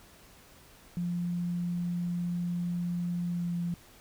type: tone with pitch glide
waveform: sine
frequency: 174.61 to 172.6 Hz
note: F3 to F3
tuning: 0 to -20 cents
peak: -29 dBFS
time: 0.97-3.74 s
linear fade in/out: 0 ms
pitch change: -20 cents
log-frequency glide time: 3.19-3.62 s
effects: pink hiss -56 dBFS RMS until 4 s